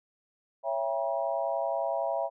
sine chord, C# diminished seventh, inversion none, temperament just, 554.4 / 665.2 / 798.3 / 957.9 Hz, C#5 / E5 / G5 / Bb5, 0 / +16 / +31 / +47 cents, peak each -33 / -30 / -35 / -36 dBFS, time 0.63-2.3 s, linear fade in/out 50 ms, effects none

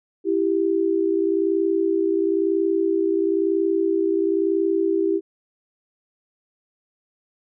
sine tone pair together, 331 / 392 Hz, E4 / G4, +7 / 0 cents, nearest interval minor third, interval 293 cents, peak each -21 / -20 dBFS, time 0.24-5.21 s, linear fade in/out 50 ms, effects none

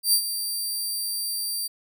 15% pulse tone with ADSR envelope, 4699 Hz, D8, in tune, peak -9 dBFS, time 0.03-1.68 s, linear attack 100 ms, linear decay 79 ms, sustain -11 dB, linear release 16 ms, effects none

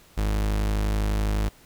40% pulse tone, 51.91 Hz, G#1, in tune, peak -21 dBFS, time 0.17-1.49 s, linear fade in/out 10 ms, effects pink hiss -54 dBFS RMS until 1.65 s

